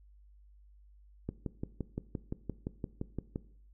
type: click train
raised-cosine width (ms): 3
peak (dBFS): -22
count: 13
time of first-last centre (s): 1.29-3.359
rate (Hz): 5.8
effects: noise-tail reverb RT60 0.6 s tail -18 dB re dry + added 50 Hz sine -56 dBFS peak until 3.73 s